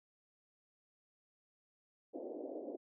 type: band-pass noise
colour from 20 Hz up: pink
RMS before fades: -45 dBFS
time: 2.13-2.77 s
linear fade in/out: 20 ms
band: 280 to 640 Hz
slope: 48 dB/octave
effects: none